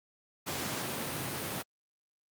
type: high-pass noise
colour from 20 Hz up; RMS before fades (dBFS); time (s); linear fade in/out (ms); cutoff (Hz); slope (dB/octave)
pink; -36; 0.46-1.63; 20; 110; 24
effects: Opus 48 kbps